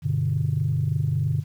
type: chord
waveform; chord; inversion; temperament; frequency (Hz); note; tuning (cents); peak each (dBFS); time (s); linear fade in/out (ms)
sine; G major; none; equal; 98 / 123.47 / 146.83; G2 / B2 / D3; 0 / 0 / 0; -26 / -25 / -23; 0.02-1.44; 50
effects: tanh soft clip ceiling -13 dBFS + 9-bit